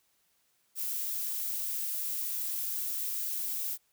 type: noise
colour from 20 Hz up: violet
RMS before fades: -34 dBFS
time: 0.75-3.78 s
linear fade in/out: 50 ms
effects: white hiss -72 dBFS RMS until 3.92 s